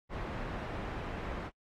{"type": "low-pass noise", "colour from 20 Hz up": "pink", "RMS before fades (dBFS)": -39, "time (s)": [0.09, 1.51], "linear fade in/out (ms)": 50, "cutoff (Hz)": 1700, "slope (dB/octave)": 12, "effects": ["noise-tail reverb RT60 0.1 s tail -26 dB re dry", "AAC 48 kbps"]}